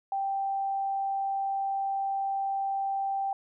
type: tone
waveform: sine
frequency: 784 Hz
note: G5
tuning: in tune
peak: -27 dBFS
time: 0.12-3.33 s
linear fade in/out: 2 ms
effects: none